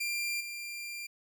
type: tone with level steps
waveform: sawtooth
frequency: 2381 Hz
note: D7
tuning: 23 cents sharp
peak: -28 / -35 dBFS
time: 0-1.07 s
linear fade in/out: 10 ms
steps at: 0.4 s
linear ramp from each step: 10 ms
effects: none

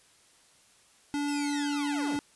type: tone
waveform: square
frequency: 288.7 Hz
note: D4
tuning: 30 cents flat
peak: -29 dBFS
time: 1.14-2.19 s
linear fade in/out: 0 ms
type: linear sweep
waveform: 15% pulse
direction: down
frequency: 2716 to 73.42 Hz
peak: -32 dBFS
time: 1.28-2.17 s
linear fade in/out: 5 ms
effects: white hiss -61 dBFS RMS until 2.35 s + resampled to 24000 Hz

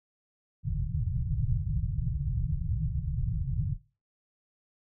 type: low-pass noise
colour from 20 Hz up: white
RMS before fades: -30 dBFS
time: 0.63-3.78 s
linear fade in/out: 50 ms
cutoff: 160 Hz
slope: 96 dB/octave
effects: noise-tail reverb RT60 0.3 s tail -17 dB re dry

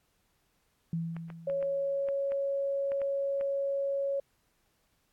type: tone with exponential decay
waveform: sine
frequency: 165.8 Hz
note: E3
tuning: 10 cents sharp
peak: -28 dBFS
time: 0.93-2.08 s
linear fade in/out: 2 ms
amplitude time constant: 250 ms
type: clicks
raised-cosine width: 0.5 ms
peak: -31 dBFS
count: 9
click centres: 1.166 / 1.302 / 1.499 / 1.627 / 2.087 / 2.32 / 2.919 / 3.017 / 3.411 s
type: tone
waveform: sine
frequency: 554.4 Hz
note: C#5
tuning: in tune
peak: -28 dBFS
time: 1.47-4.2 s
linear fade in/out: 5 ms
effects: pink hiss -73 dBFS RMS until 5.12 s + AAC 64 kbps

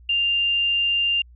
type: tone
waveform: sine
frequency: 2794 Hz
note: F7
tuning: in tune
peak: -18 dBFS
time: 0.09-1.22 s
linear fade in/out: 5 ms
effects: added 60 Hz sine -45 dBFS peak until 1.35 s

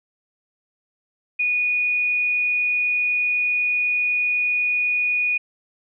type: tone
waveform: sine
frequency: 2463 Hz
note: D#7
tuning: 18 cents flat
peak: -18 dBFS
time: 1.39-5.38 s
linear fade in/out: 10 ms
effects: none

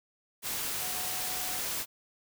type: tone in noise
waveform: sine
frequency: 736 Hz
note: F#5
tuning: 9 cents flat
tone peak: -44 dBFS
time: 0.78-1.61 s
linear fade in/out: 50 ms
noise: white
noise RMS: -34 dBFS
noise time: 0.42-1.86 s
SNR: -13 dB
effects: none

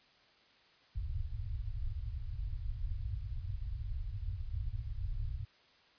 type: low-pass noise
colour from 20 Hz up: pink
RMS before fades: -38 dBFS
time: 0.95-5.45 s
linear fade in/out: 10 ms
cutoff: 120 Hz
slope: 96 dB/octave
effects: white hiss -65 dBFS RMS until 5.98 s + resampled to 11025 Hz

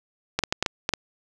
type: clicks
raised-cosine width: 0.2 ms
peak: -5 dBFS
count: 7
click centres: 0.39 / 0.437 / 0.525 / 0.626 / 0.662 / 0.891 / 0.937 s
effects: none

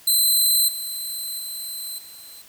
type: tone with level steps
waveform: 10% pulse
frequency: 4061 Hz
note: B7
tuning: 48 cents sharp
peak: -9 / -21 / -23 / -34 dBFS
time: 0.07-2.42 s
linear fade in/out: 5 ms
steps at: 0.68 / 1.39 / 1.98 s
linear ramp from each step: 5 ms
effects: white hiss -49 dBFS RMS until 2.48 s

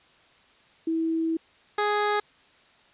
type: tone pair in turn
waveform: sine / 15% pulse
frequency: 325.5 / 416.1 Hz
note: E4 / G#4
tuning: -22 / +3 cents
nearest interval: major third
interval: 425 cents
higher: second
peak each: -23 / -16 dBFS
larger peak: second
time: 0.87-1.37 / 1.78-2.2 s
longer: first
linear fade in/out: 5 ms
effects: white hiss -58 dBFS RMS until 2.93 s + resampled to 8000 Hz

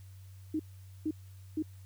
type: tone bursts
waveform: sine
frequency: 311.1 Hz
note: D#4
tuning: in tune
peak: -29 dBFS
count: 3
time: 0.54-1.625 s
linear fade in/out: 5 ms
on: 55 ms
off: 460 ms
effects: added 95 Hz sine -48 dBFS peak until 1.85 s + white hiss -65 dBFS RMS until 1.85 s

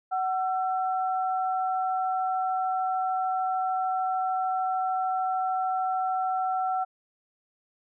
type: tone pair together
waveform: sine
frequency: 750 / 1343.3 Hz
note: F#5 / E6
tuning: +23 / +32 cents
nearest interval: minor seventh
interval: 1009 cents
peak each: -25 / -33 dBFS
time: 0.11-6.85 s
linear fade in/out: 20 ms
effects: none

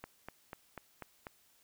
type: click train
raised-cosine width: 0.5 ms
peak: -28 dBFS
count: 6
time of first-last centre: 0.04-1.269 s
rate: 4.07 Hz
effects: white hiss -68 dBFS RMS until 1.63 s

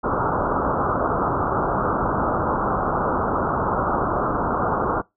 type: low-pass noise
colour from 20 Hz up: white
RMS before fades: -22 dBFS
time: 0.03-5.02 s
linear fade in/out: 20 ms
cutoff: 1400 Hz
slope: 96 dB/octave
effects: noise-tail reverb RT60 0.2 s tail -23 dB re dry

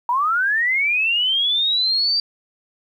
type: linear sweep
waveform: sine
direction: up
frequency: 932.3 to 4699 Hz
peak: -16 dBFS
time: 0.09-2.2 s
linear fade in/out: 2 ms
effects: 9-bit

